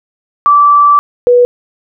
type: tone pair in turn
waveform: sine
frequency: 1162 / 488.6 Hz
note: D6 / B4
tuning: -19 / -19 cents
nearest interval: octave + minor third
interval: 1500 cents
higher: first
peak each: -3 dBFS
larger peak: neither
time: 0.46-0.99 / 1.27-1.45 s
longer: first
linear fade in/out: 0 ms
effects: none